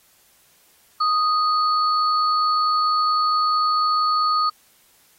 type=tone pair together; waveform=sine; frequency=1244.5 / 4431 Hz; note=D#6 / C#8; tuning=0 / -2 cents; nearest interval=octave + minor seventh; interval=2198 cents; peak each=-17 / -26 dBFS; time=1-4.5 s; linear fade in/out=10 ms; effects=white hiss -57 dBFS RMS until 5.18 s + AAC 48 kbps